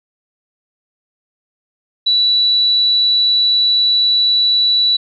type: tone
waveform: sine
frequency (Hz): 3944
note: B7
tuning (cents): -3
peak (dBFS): -10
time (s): 2.06-4.97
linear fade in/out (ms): 10
effects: none